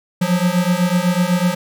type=beating tone pair; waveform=square; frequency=174.61 / 182.61 Hz; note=F3 / F#3; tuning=0 / -22 cents; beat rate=8 Hz; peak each=-18 dBFS; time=0.21-1.55 s; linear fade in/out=10 ms; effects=none